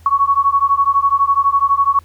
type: beating tone pair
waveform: sine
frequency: 1108.7 / 1120.7 Hz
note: C#6 / C#6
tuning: 0 / +19 cents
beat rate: 12 Hz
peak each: -14 dBFS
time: 0.06-1.99 s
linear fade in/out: 2 ms
effects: added 82 Hz sine -41 dBFS peak until 2.04 s + pink hiss -52 dBFS RMS until 2.04 s